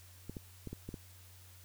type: clicks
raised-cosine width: 3 ms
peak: -29 dBFS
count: 6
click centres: 0.296 / 0.368 / 0.673 / 0.73 / 0.89 / 0.942 s
effects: added 91 Hz sine -56 dBFS peak until 1.64 s + white hiss -60 dBFS RMS until 1.64 s